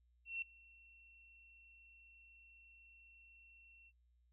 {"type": "tone with ADSR envelope", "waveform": "sine", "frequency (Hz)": 2714, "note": "E7", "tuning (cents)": 50, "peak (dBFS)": -38, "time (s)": [0.25, 3.92], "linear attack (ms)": 170, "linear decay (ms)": 3, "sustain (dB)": -24, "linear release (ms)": 44, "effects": ["noise-tail reverb RT60 0.1 s tail -18 dB re dry", "added 60 Hz sine -70 dBFS peak until 4.32 s"]}